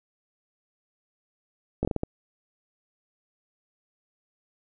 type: slowing click train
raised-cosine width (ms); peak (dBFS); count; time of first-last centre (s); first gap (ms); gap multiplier
2; -13; 6; 1.83-2.034; 19; 1.39
effects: none

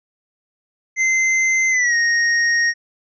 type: tone with pitch glide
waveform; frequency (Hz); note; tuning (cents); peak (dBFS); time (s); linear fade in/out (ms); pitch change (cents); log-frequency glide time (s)
square; 2071 to 1866.5; C7 to A#6; -18 to +2; -15; 0.96-2.74; 50; -180; 1.7-1.95
effects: resampled to 16000 Hz

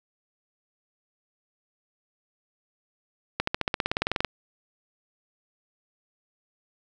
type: accelerating click train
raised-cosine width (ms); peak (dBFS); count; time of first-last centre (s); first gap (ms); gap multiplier
0.3; -8; 16; 3.4-4.247; 74; 0.96
effects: none

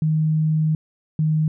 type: tone pair in turn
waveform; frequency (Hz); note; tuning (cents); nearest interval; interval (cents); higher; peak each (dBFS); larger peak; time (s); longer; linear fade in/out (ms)
sine; 156.2 / 155.65; D#3 / D#3; +7 / +1; unison; 6; first; -16; neither; 0.02-0.75 / 1.19-1.48; first; 2
effects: none

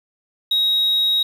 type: tone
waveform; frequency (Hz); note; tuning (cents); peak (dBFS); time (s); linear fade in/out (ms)
sine; 3795; A#7; +30; -13; 0.51-1.23; 5
effects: tanh soft clip ceiling -13 dBFS + 7-bit

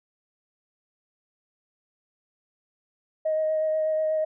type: tone with vibrato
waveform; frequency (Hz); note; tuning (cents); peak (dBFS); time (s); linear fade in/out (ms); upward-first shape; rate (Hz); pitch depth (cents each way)
sine; 626; D#5; +10; -21; 3.25-4.25; 10; sine; 8.2; 12
effects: tanh soft clip ceiling -17 dBFS

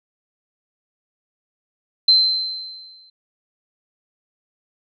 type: tone with exponential decay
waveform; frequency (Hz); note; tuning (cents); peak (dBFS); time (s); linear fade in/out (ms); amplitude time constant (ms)
sine; 4094; C8; -38; -8; 2.08-3.1; 5; 220
effects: none

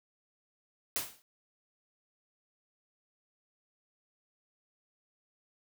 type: noise with exponential decay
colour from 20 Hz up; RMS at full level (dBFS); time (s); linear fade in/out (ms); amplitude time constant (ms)
white; -30; 0.96-1.22; 0; 56
effects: none

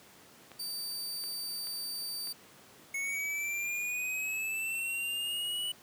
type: clicks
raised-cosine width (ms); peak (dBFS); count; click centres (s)
0.3; -33; 4; 0.517 / 1.239 / 1.671 / 2.273
type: tone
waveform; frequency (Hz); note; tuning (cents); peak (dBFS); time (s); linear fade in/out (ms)
sawtooth; 4632; D8; -25; -33; 0.59-2.33; 10
type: linear sweep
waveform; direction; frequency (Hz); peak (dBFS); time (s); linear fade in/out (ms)
square; up; 2194 to 2960; -33; 2.94-5.72; 5
effects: pink hiss -56 dBFS RMS until 5.82 s + high-pass 150 Hz 12 dB/octave

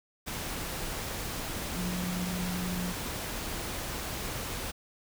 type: tone in noise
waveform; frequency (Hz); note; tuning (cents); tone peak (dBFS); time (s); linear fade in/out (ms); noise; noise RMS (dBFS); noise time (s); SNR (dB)
sine; 179.6; F3; +49; -32; 1.76-2.93; 20; pink; -36; 0.26-4.72; +1
effects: none

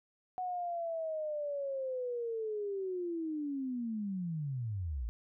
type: linear sweep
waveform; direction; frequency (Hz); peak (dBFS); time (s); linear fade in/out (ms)
sine; down; 740 to 51.6; -34; 0.38-5.09; 0
effects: none

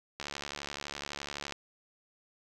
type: click train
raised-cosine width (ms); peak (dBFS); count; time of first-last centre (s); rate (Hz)
0.2; -20; 96; 0.2-1.523; 71.8
effects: none

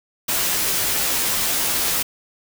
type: noise with comb filter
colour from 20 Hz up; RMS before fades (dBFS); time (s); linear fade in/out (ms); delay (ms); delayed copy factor
white; -21; 0.28-2.03; 10; 14; -0.8
effects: none

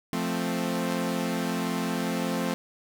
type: chord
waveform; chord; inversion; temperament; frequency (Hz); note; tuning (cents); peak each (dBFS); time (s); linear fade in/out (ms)
sawtooth; F major; none; equal; 174.61 / 220 / 261.6; F3 / A3 / C4; 0 / 0 / 0; -27; 0.13-2.54; 0
effects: none

